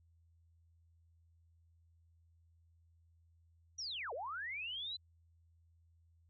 sine linear two-way sweep, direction down then up, 5920 to 430.8 to 4080 Hz, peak -40 dBFS, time 3.78-4.97 s, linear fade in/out 10 ms, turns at 4.13 s, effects added 83 Hz sine -66 dBFS peak until 6.29 s

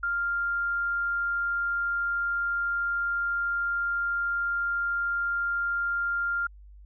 sine tone, 1396.9 Hz, F6, in tune, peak -25 dBFS, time 0.03-6.47 s, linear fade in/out 5 ms, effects added 50 Hz sine -46 dBFS peak until 6.85 s

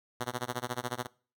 5% pulse tone with tremolo, 123.47 Hz, B2, in tune, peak -19 dBFS, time 0.2-1.07 s, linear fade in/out 10 ms, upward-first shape sine, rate 14 Hz, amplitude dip 100%, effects noise-tail reverb RT60 0.4 s tail -22 dB re dry

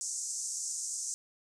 pink band-pass noise, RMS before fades -37 dBFS, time 0.01-1.14 s, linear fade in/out 0 ms, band 6000 to 8500 Hz, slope 48 dB/octave, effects none

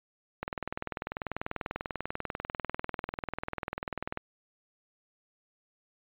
click train, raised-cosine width 0.5 ms, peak -18 dBFS, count 77, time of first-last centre 0.43-4.174 s, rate 20.3 Hz, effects resampled to 8000 Hz

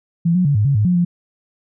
sine tone with pitch steps, 168.7 / 181.8 / 143.1 / 104.5 / 139.8 / 105.4 / 178.9 / 174.6 Hz, E3 / F#3 / D3 / G#2 / C#3 / G#2 / F3 / F3, +40 / -30 / -45 / +11 / +15 / +26 / +42 / 0 cents, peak -12 dBFS, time 0.25-1.05 s, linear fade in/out 10 ms, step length 100 ms, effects none

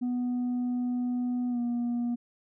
sine tone with pitch glide, 246.6 to 239.6 Hz, B3 to A#3, -2 to +48 cents, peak -24 dBFS, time 0.01-2.16 s, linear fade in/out 20 ms, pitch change -50 cents, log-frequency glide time 1.49-1.59 s, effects tanh soft clip ceiling -26 dBFS

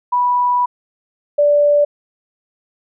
sine tone pair in turn, 982 / 583.9 Hz, B5 / D5, -10 / -10 cents, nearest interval major sixth, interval 900 cents, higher first, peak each -12 / -9 dBFS, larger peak second, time 0.12-0.66 / 1.38-1.85 s, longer first, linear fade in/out 10 ms, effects none

